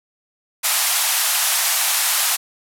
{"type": "band-pass noise", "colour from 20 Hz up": "white", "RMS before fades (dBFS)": -19, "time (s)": [0.63, 2.37], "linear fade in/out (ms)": 20, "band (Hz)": [660, 14000], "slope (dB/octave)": 48, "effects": []}